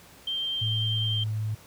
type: tone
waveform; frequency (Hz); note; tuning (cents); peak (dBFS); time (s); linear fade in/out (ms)
sine; 3155; G7; +10; -27; 0.27-1.24; 5
type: tone with pitch glide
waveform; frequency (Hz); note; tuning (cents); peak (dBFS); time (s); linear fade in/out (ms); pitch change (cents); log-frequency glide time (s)
sine; 110 to 107.8; A2 to A2; 0 to -35; -26; 0.61-1.55; 10; -35; 1.06-1.16
effects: pink hiss -52 dBFS RMS until 1.66 s + high-pass 60 Hz 12 dB/octave